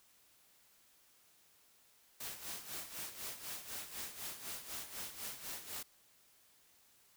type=noise with tremolo; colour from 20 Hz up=white; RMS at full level=-43 dBFS; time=2.2-5.83 s; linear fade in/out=5 ms; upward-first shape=sine; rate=4 Hz; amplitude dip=70%; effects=white hiss -68 dBFS RMS until 7.16 s